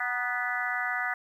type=harmonic tone with a mistuned harmonic; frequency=246.9 Hz; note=B3; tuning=in tune; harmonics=3 / 4 / 5 / 6 / 7 / 8; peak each=-35 / -42 / -36 / -33 / -34 / -33 dBFS; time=0-1.14 s; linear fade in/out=5 ms; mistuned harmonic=4; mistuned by=-57 cents; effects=10-bit